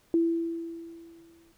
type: tone with exponential decay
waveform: sine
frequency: 333.2 Hz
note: E4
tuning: 19 cents sharp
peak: -19 dBFS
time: 0.14-1.52 s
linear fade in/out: 1 ms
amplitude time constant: 300 ms
effects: pink hiss -64 dBFS RMS until 1.57 s